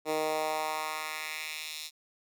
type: tone with high-pass filter sweep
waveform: 10% pulse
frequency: 155.56 Hz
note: D#3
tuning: in tune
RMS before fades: -34 dBFS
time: 0.05-1.91 s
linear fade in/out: 50 ms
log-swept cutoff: 390 to 4100 Hz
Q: 1.6
effects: none